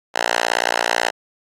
5% pulse tone with high-pass filter, 58.27 Hz, A#1, in tune, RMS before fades -20 dBFS, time 0.14-1.11 s, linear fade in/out 20 ms, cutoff 890 Hz, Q 1.2, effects low-pass 8000 Hz 12 dB/octave + AAC 64 kbps

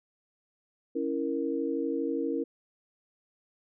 sine chord, A# diminished, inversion first, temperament equal, 277.2 / 329.6 / 466.2 Hz, C#4 / E4 / A#4, 0 / 0 / 0 cents, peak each -32 dBFS, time 0.95-2.44 s, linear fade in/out 10 ms, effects none

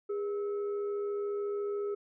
sine tone with frequency modulation, 408 Hz, G#4, 31 cents flat, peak -31 dBFS, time 0.09-1.95 s, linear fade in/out 10 ms, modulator 890 Hz, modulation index 0.3, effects none

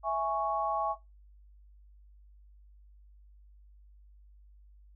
sine chord, C# minor, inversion first, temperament equal, 659.3 / 830.6 / 1108.7 Hz, E5 / G#5 / C#6, 0 / 0 / 0 cents, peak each -32 dBFS, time 0.03-0.96 s, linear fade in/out 50 ms, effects noise-tail reverb RT60 0.2 s tail -17 dB re dry + added 50 Hz sine -54 dBFS peak until 4.95 s

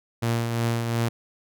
sawtooth tone with tremolo, 116.54 Hz, A#2, in tune, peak -17 dBFS, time 0.22-1.09 s, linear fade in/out 10 ms, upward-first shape triangle, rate 2.8 Hz, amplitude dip 45%, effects none

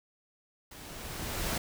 pink noise with level ramp, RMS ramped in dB -48 to -31 dBFS, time 0.71-1.58 s, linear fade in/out 5 ms, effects none

